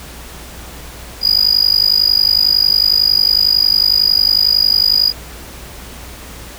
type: tone with amplitude modulation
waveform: triangle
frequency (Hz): 4898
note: D#8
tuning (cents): -28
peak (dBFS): -4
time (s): 1.21-5.13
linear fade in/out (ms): 50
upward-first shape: sine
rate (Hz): 51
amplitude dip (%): 100
effects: added 60 Hz sine -35 dBFS peak until 6.58 s + pink hiss -34 dBFS RMS until 6.58 s